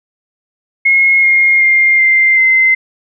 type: tone with pitch steps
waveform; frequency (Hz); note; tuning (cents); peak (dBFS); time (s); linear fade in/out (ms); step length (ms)
sine; 2161 / 2137 / 2114 / 2091 / 2068; C#7 / C7 / C7 / C7 / C7; -45 / +36 / +17 / -2 / -21; -6; 0.85-2.75; 10; 380
effects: none